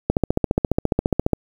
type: click train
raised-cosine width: 2 ms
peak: -3 dBFS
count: 19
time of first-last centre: 0.1-1.333 s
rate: 14.6 Hz
effects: 7-bit